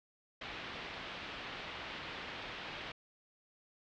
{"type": "low-pass noise", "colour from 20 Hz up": "white", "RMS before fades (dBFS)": -45, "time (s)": [0.41, 2.92], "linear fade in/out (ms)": 5, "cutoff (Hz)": 3500, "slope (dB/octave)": 24, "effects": ["low-pass 6000 Hz 12 dB/octave"]}